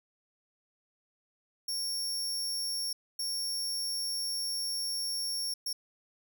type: tone bursts at uneven times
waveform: sawtooth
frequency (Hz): 5500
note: F8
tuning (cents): -27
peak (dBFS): -29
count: 3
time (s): 1.68-2.93 / 3.19-5.54 / 5.66-5.73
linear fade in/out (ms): 5
effects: 11-bit